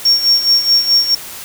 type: tone with tremolo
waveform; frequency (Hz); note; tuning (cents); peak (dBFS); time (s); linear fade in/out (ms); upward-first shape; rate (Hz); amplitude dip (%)
triangle; 5520; F8; -21; -4; 0.05-1.15; 5; sine; 4.7; 75
effects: tanh soft clip ceiling -3 dBFS + white hiss -30 dBFS RMS until 1.44 s